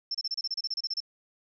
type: tone bursts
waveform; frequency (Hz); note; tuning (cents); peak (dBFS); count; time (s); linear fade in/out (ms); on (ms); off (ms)
sine; 5350; E8; +25; -28; 14; 0.11-1.004; 5; 36; 30
effects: none